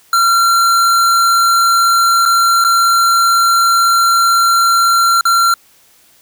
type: tone with dropouts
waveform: square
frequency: 1369 Hz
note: F6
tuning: 35 cents flat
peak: -9 dBFS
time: 0.13-5.54 s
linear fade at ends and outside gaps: 2 ms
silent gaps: 2.254-2.259 / 2.641-2.647 / 5.21-5.253 s
effects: white hiss -49 dBFS RMS until 6.21 s